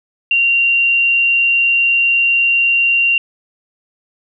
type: tone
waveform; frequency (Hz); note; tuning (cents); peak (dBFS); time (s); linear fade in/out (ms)
sine; 2764; F7; -19; -10; 0.31-3.18; 2
effects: none